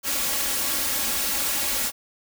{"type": "noise with comb filter", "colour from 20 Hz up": "white", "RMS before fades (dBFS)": -25, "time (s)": [0.03, 1.92], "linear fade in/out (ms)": 50, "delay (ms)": 3.6, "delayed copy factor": 0.7, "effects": []}